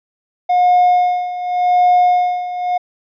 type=tone with tremolo; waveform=triangle; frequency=719 Hz; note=F#5; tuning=50 cents flat; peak=-5 dBFS; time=0.49-2.78 s; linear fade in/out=10 ms; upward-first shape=sine; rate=0.87 Hz; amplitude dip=80%; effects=tanh soft clip ceiling -3 dBFS + resampled to 11025 Hz